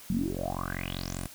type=tone with low-pass filter sweep; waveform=10% pulse; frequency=44.98 Hz; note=F#1; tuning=48 cents flat; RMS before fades=-33 dBFS; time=0.1-1.27 s; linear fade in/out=0 ms; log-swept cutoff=190 to 11000 Hz; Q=9.6; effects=white hiss -49 dBFS RMS until 1.34 s